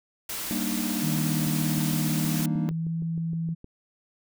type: noise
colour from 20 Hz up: white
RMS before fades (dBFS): -33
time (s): 0.29-2.46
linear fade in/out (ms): 5
type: chord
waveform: triangle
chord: Eb major seventh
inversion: first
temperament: equal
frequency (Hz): 196 / 233.1 / 293.7 / 311.1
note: G3 / Bb3 / D4 / Eb4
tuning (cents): 0 / 0 / 0 / 0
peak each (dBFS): -30 / -28 / -33 / -33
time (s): 0.51-2.69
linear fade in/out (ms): 0
type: tone with pitch glide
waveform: sine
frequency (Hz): 155.56 to 164.81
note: D#3 to E3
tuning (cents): 0 to 0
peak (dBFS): -26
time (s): 1.02-3.55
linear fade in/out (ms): 20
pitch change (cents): +100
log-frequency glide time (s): 1.98-2.94
type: click train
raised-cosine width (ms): 3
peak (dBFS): -30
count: 15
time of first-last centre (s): 1.47-3.644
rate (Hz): 6.44
effects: none